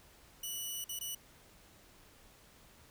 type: tone with dropouts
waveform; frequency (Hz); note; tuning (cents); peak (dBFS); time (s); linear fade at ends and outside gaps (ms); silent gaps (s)
10% pulse; 2952; F#7; -5; -30; 0.43-1.15; 5; 0.843-0.891 / 0.991-1.009
effects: pink hiss -61 dBFS RMS until 2.9 s